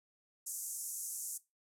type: band-pass noise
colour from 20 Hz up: pink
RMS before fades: -42 dBFS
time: 0.46-1.38 s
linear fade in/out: 10 ms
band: 6400 to 13000 Hz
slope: 48 dB/octave
effects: noise-tail reverb RT60 0.2 s tail -17 dB re dry